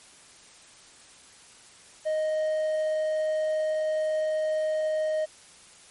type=tone; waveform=triangle; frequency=622.3 Hz; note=D#5; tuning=in tune; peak=-22 dBFS; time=2.05-5.26 s; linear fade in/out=20 ms; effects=white hiss -52 dBFS RMS until 5.9 s + MP3 48 kbps